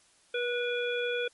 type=harmonic tone with a mistuned harmonic; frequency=484.2 Hz; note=B4; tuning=34 cents flat; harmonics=1 / 3 / 5 / 7; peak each=-30 / -35 / -37 / -38 dBFS; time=0.34-1.28 s; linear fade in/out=5 ms; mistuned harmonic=3; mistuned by=+19 cents; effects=white hiss -63 dBFS RMS until 1.33 s + MP3 48 kbps